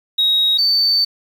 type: tone pair in turn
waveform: sine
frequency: 3789 / 4549 Hz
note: A#7 / C#8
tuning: +27 / +44 cents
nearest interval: minor third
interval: 317 cents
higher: second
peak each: -11 dBFS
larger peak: neither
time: 0.18-0.58 / 0.58-1.05 s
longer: second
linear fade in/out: 10 ms
effects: tanh soft clip ceiling -8 dBFS + 7-bit